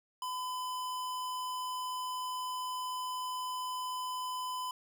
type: tone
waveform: square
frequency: 1009 Hz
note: B5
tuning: 37 cents sharp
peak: -36 dBFS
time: 0.22-4.71 s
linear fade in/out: 2 ms
effects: none